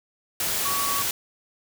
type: tone in noise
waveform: sine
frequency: 1128 Hz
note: C#6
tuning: 30 cents sharp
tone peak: -27 dBFS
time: 0.65-1.02 s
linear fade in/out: 2 ms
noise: white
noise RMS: -26 dBFS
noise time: 0.4-1.11 s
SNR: -4 dB
effects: none